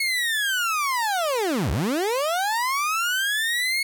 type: linear two-way sweep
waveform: 30% pulse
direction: down then up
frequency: 2193 to 59.5 to 2193 Hz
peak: -19 dBFS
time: 0-3.83 s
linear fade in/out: 5 ms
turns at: 1.71 s
effects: none